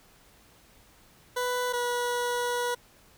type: tone pair in turn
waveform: 20% pulse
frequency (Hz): 495.4 / 485.8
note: B4 / B4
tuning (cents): +5 / -29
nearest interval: unison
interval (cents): 34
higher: first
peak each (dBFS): -22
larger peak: neither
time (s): 1.36-1.73 / 1.73-2.75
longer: second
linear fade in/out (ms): 10
effects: pink hiss -58 dBFS RMS until 3.17 s